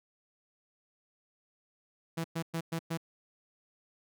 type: tone bursts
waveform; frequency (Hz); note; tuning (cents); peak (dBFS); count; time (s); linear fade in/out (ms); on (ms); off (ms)
sawtooth; 164.81; E3; 0; -28; 5; 2.17-2.975; 10; 73; 110
effects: none